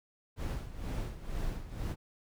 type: noise with tremolo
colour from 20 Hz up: brown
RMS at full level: -34 dBFS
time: 0.36-1.96 s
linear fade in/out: 50 ms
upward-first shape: sine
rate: 2.1 Hz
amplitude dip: 75%
effects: none